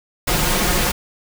pink noise with comb filter, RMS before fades -18 dBFS, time 0.27-0.92 s, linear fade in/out 10 ms, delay 5.6 ms, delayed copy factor +0.55, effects none

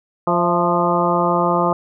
harmonic tone with a mistuned harmonic, 174.7 Hz, F3, 1 cent sharp, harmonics 1 / 2 / 3 / 4 / 5 / 6 / 7, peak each -22 / -22 / -22 / -22 / -22 / -22 / -22 dBFS, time 0.27-1.73 s, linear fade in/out 2 ms, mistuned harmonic 4, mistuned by -49 cents, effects none

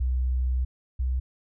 sine tone pair in turn, 63.2 / 63.79 Hz, B1 / C2, +41 / -43 cents, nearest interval unison, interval 16 cents, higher second, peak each -22 / -23 dBFS, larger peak first, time 0-0.65 / 0.99-1.2 s, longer first, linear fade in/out 10 ms, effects none

